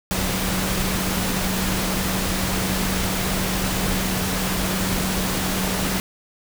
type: tone in noise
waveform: sine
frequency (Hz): 187.7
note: F#3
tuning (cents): +25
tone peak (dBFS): -26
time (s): 0.11-6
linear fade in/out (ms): 0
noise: pink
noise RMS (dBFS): -24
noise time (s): 0.11-6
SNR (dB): -5
effects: none